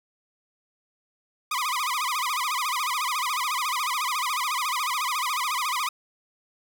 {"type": "tone with vibrato", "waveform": "sawtooth", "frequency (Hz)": 1108.7, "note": "C#6", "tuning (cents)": 0, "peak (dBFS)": -21, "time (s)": [1.51, 5.89], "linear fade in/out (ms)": 5, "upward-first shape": "sine", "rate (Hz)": 14, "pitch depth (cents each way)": 220, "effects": []}